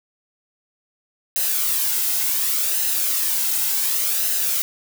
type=noise with flanger; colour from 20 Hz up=blue; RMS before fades=-21 dBFS; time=1.36-4.62 s; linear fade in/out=0 ms; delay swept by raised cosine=0.87 to 1.75 ms; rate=0.68 Hz; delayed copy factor=-0.5; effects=none